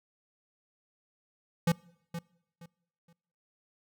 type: tone with echo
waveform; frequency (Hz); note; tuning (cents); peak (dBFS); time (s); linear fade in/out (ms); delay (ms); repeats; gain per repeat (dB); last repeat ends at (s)
square; 169.3; E3; +46; -23; 1.67-1.72; 5; 470; 3; -12; 3.13
effects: noise-tail reverb RT60 0.8 s tail -24 dB re dry